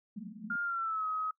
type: band-pass noise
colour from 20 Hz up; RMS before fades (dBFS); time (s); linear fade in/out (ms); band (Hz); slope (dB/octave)
white; -44; 0.16-0.56; 5; 180 to 230; 96
type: tone with pitch glide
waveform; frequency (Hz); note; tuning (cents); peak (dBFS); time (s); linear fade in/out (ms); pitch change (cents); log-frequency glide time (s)
sine; 1408 to 1269; F6 to D#6; +14 to +34; -31; 0.5-1.31; 5; -180; 0.63-1.06
effects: noise-tail reverb RT60 0.1 s tail -23 dB re dry